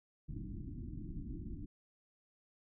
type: low-pass noise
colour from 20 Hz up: pink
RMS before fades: -44 dBFS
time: 0.28-1.66 s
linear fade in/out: 10 ms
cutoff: 340 Hz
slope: 96 dB/octave
effects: none